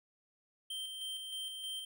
square tone with tremolo, 3136 Hz, G7, in tune, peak -39 dBFS, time 0.7-1.85 s, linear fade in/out 5 ms, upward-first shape square, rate 3.2 Hz, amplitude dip 35%, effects none

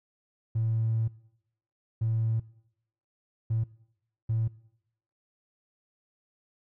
triangle tone bursts at uneven times, 112.3 Hz, A2, 36 cents sharp, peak -21 dBFS, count 4, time 0.55-1.08 / 2.01-2.4 / 3.5-3.64 / 4.29-4.48 s, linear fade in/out 10 ms, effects noise-tail reverb RT60 0.8 s tail -24 dB re dry + tanh soft clip ceiling -21 dBFS

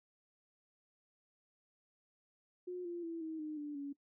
sine tone with pitch steps, 360.1 / 345.8 / 332.1 / 319 / 306.3 / 294.2 / 282.5 Hz, F#4 / F4 / E4 / D#4 / D#4 / D4 / C#4, -47 / -17 / +13 / +43 / -27 / +3 / +33 cents, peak -39 dBFS, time 2.67-3.93 s, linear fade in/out 10 ms, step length 180 ms, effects noise-tail reverb RT60 0.1 s tail -18 dB re dry

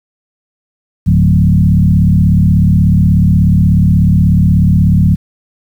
sine tone with frequency modulation, 131.6 Hz, C3, 10 cents sharp, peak -5 dBFS, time 1.06-5.16 s, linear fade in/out 20 ms, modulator 36.5 Hz, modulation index 1.8, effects 7-bit

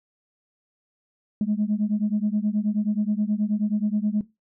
sine beating tone pair, 206.1 / 215.5 Hz, G#3 / A3, -13 / -36 cents, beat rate 9.4 Hz, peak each -23 dBFS, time 1.41-4.21 s, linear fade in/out 2 ms, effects noise-tail reverb RT60 0.2 s tail -18 dB re dry + tanh soft clip ceiling -15 dBFS

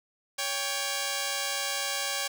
5% pulse tone pair together, 560 / 792 Hz, C#5 / G5, +18 / +18 cents, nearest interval tritone, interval 600 cents, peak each -20 dBFS, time 0.38-2.28 s, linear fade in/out 10 ms, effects none

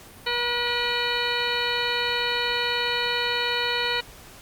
harmonic tone with a mistuned harmonic, 481.5 Hz, B4, 44 cents flat, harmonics 1 / 2 / 3 / 4 / 5 / 6 / 8 / 9, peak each -31 / -31 / -31 / -31 / -31 / -31 / -31 / -31 dBFS, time 0.26-4.01 s, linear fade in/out 10 ms, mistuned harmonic 6, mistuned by +60 cents, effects pink hiss -46 dBFS RMS until 4.41 s + Opus 48 kbps

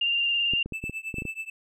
sine tone with vibrato, 2794 Hz, F7, in tune, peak -22 dBFS, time 0.01-0.63 s, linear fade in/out 5 ms, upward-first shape square, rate 18 Hz, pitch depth 15 cents each way
clicks, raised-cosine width 3 ms, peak -21 dBFS, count 9, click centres 0.536 / 0.66 / 0.723 / 0.84 / 0.896 / 1.142 / 1.184 / 1.221 / 1.253 s
triangle tone with tremolo, 2637 Hz, E7, in tune, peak -27 dBFS, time 0.73-1.5 s, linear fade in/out 5 ms, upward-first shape triangle, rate 9.3 Hz, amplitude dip 100%
effects none

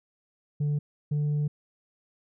sine tone pair in turn, 146.83 / 147.85 Hz, D3 / D3, 0 / +12 cents, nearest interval unison, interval 12 cents, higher second, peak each -21 dBFS, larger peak neither, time 0.6-0.79 / 1.11-1.48 s, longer second, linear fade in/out 10 ms, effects tanh soft clip ceiling -23 dBFS

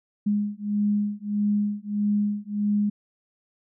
sine beating tone pair, 205.9 / 207.5 Hz, G#3 / G#3, -15 / -1 cents, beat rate 1.6 Hz, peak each -25 dBFS, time 0.26-2.9 s, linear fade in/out 10 ms, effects none

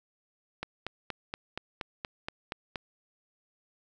click train, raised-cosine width 0.3 ms, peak -18 dBFS, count 10, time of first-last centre 0.63-2.758 s, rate 4.23 Hz, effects none

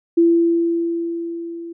sine tone with level ramp, 337 Hz, E4, 38 cents sharp, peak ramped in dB -9 to -29 dBFS, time 0.17-1.73 s, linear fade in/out 10 ms, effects none

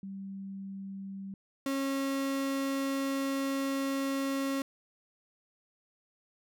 sine / 35% pulse tone pair in turn, 194.8 / 272.8 Hz, G3 / C#4, -11 / -28 cents, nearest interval tritone, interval 583 cents, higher second, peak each -38 / -28 dBFS, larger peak second, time 0.03-1.34 / 1.66-4.62 s, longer second, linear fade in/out 2 ms, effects none

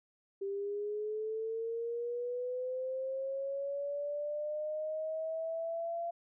sine linear sweep, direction up, 392 to 685 Hz, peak -34 dBFS, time 0.41-6.11 s, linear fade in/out 10 ms, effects none

